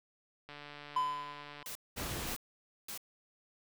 click train, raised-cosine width 0.3 ms, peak -32 dBFS, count 167, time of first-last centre 0.49-1.627 s, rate 146 Hz
triangle tone with exponential decay, 1012 Hz, B5, 42 cents sharp, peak -25 dBFS, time 0.96-1.7 s, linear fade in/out 5 ms, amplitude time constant 160 ms
white noise bursts, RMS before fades -43 dBFS, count 3, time 1.66-2.976 s, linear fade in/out 0 ms, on 92 ms, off 520 ms
pink noise, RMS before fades -39 dBFS, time 1.96-2.36 s, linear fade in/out 20 ms
effects none

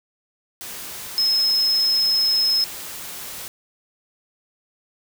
sine tone in noise, 5170 Hz, E8, 34 cents flat, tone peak -16 dBFS, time 1.18-2.64 s, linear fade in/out 0 ms, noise white, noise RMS -34 dBFS, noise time 0.61-3.48 s, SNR +15 dB, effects none

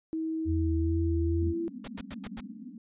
sine tone with pitch glide, 320.4 to 335 Hz, E4 to E4, -49 to +28 cents, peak -29 dBFS, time 0.13-1.68 s, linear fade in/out 0 ms, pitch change +77 cents, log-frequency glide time 0.44-1.21 s
sine tone with vibrato, 82.41 Hz, E2, in tune, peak -26 dBFS, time 0.45-1.54 s, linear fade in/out 50 ms, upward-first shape sine, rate 2.3 Hz, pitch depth 41 cents each way
white band-pass noise, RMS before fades -43 dBFS, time 1.41-2.78 s, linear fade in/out 2 ms, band 190 to 270 Hz, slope 96 dB/octave
pink noise bursts, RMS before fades -41 dBFS, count 5, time 1.84-2.407 s, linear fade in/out 5 ms, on 39 ms, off 93 ms
effects resampled to 8000 Hz

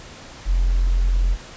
triangle tone with tanh clipping, 43.65 Hz, F1, in tune, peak -14 dBFS, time 0.45-1.37 s, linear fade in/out 50 ms, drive 1 dB, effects pink hiss -40 dBFS RMS until 1.56 s + resampled to 16000 Hz

